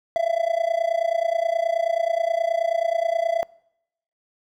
triangle tone with amplitude modulation, 670 Hz, E5, 28 cents sharp, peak -14 dBFS, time 0.16-3.43 s, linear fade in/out 0 ms, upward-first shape sine, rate 29.4 Hz, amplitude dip 90%, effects noise-tail reverb RT60 0.8 s tail -25 dB re dry

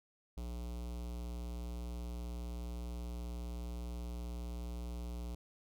square tone with notch filter, 59.5 Hz, A#1, 36 cents sharp, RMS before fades -42 dBFS, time 0.37-5.35 s, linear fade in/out 5 ms, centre 1700 Hz, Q 0.93, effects none

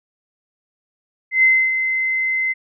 sine tone with ADSR envelope, 2061 Hz, C7, 27 cents flat, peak -9 dBFS, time 1.31-2.54 s, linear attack 120 ms, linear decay 280 ms, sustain -8 dB, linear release 26 ms, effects none

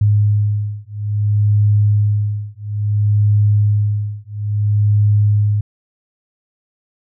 sine beating tone pair, 103.83 / 104.42 Hz, G#2 / G#2, 0 / +10 cents, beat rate 0.59 Hz, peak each -15 dBFS, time 0.01-5.61 s, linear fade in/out 5 ms, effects none

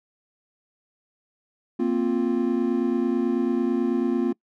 triangle chord, Bb suspended second, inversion none, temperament just, 233.1 / 262.2 / 349.6 Hz, Bb3 / C4 / F4, 0 / +4 / +2 cents, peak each -23 dBFS, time 1.79-4.33 s, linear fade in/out 10 ms, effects noise-tail reverb RT60 0.1 s tail -25 dB re dry

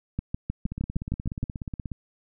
two click trains, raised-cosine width 5 ms, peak -15 / -20 dBFS, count 9 / 22, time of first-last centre 0.19-1.43 / 0.66-1.917 s, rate 6.45 / 16.7 Hz, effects none

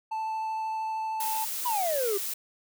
triangle tone with vibrato, 880 Hz, A5, in tune, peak -27 dBFS, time 0.11-1.45 s, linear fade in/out 10 ms, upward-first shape triangle, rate 13 Hz, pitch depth 9 cents each way
blue noise, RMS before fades -33 dBFS, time 1.2-2.34 s, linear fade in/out 5 ms
triangle exponential sweep, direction down, 1012 to 384.3 Hz, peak -24 dBFS, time 1.65-2.18 s, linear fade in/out 10 ms
effects none

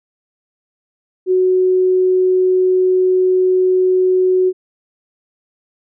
sine tone, 370 Hz, F#4, in tune, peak -10 dBFS, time 1.26-4.53 s, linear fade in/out 50 ms, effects none

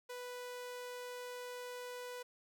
sawtooth tone, 493.9 Hz, B4, in tune, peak -40 dBFS, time 0.09-2.23 s, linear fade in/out 10 ms, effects none

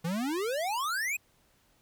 square exponential sweep, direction up, 157.8 to 2587 Hz, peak -30 dBFS, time 0.04-1.17 s, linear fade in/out 10 ms, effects pink hiss -67 dBFS RMS until 1.81 s

